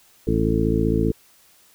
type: harmonic tone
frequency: 55.2 Hz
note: A1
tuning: 6 cents sharp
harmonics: 1 / 2 / 3 / 4 / 5 / 6 / 8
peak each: -25 / -25 / -25 / -25 / -25 / -25 / -25 dBFS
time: 0.27-1.12 s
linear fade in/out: 5 ms
effects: white hiss -55 dBFS RMS until 1.74 s